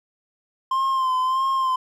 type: tone with vibrato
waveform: triangle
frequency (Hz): 1046.5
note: C6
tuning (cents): 0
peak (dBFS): -17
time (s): 0.71-1.76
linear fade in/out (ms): 5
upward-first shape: sine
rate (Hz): 1.6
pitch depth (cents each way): 41
effects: none